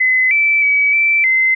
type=tone with pitch steps; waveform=sine; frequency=2032 / 2322 / 2279 / 2331 / 2063 Hz; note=B6 / D7 / C#7 / D7 / C7; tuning=+49 / -20 / +47 / -14 / -25 cents; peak=-10 dBFS; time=0-1.55 s; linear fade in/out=10 ms; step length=310 ms; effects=none